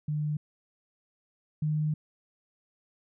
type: tone pair in turn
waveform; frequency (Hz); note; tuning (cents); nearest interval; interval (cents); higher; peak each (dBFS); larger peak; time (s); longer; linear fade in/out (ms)
sine; 150.2 / 152.74; D3 / D#3; +39 / -32; unison; 29; second; -27 / -25; second; 0.08-0.37 / 1.62-1.94; second; 5
effects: none